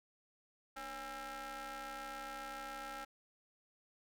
sawtooth ring-modulated tone, 261.6 Hz, C4, in tune, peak -37 dBFS, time 0.76-3.05 s, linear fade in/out 10 ms, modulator 1080 Hz, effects none

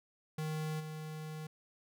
square tone with level steps, 155.56 Hz, D#3, in tune, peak -36 / -42 dBFS, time 0.38-1.47 s, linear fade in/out 5 ms, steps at 0.79 s, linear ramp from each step 20 ms, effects none

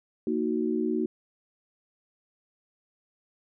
sine chord, D# minor, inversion second, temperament equal with one note detuned, 231.6 / 311.1 / 370 Hz, A#3 / D#4 / F#4, -11 / 0 / 0 cents, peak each -29 dBFS, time 0.27-1.06 s, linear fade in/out 2 ms, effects none

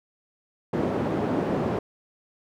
white band-pass noise, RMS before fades -26 dBFS, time 0.73-1.79 s, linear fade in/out 5 ms, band 140 to 450 Hz, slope 12 dB/octave, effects none

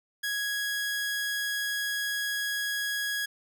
sawtooth tone, 1661.2 Hz, G#6, in tune, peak -25 dBFS, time 0.23-3.26 s, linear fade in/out 10 ms, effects none

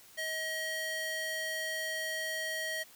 square tone with high-pass filter, 634 Hz, D#5, 32 cents sharp, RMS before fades -36 dBFS, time 0.17-2.84 s, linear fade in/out 20 ms, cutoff 1300 Hz, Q 2.4, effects white hiss -57 dBFS RMS until 2.95 s

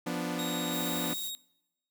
sawtooth chord, B diminished, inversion second, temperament equal, 174.61 / 246.9 / 293.7 Hz, F3 / B3 / D4, 0 / 0 / 0 cents, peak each -32 dBFS, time 0.06-1.14 s, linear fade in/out 10 ms
sawtooth tone, 3762 Hz, A#7, 15 cents sharp, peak -33 dBFS, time 0.39-1.35 s, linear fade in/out 0 ms
violet noise, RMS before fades -39 dBFS, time 0.7-1.32 s, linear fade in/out 50 ms
effects noise-tail reverb RT60 0.9 s tail -24 dB re dry

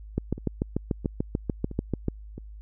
two click trains, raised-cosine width 3 ms, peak -12 / -24 dBFS, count 14 / 4, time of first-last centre 0.18-2.083 / 0.38-2.38 s, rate 6.83 / 1.5 Hz, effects added 52 Hz sine -40 dBFS peak until 2.61 s

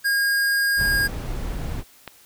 square tone, 1626 Hz, G#6, 37 cents flat, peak -19 dBFS, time 0.04-1.08 s, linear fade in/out 20 ms
brown noise, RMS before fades -28 dBFS, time 0.76-1.84 s, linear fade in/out 50 ms
click, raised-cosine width 0.3 ms, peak -17 dBFS, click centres 2.077 s
effects white hiss -52 dBFS RMS until 2.25 s

